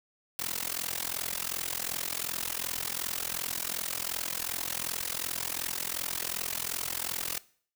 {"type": "noise with amplitude modulation", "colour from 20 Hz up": "white", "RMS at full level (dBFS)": -30, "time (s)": [0.39, 7.38], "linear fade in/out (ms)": 0, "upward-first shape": "sine", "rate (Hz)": 42.7, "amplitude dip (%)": 100, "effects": ["noise-tail reverb RT60 0.5 s tail -20 dB re dry"]}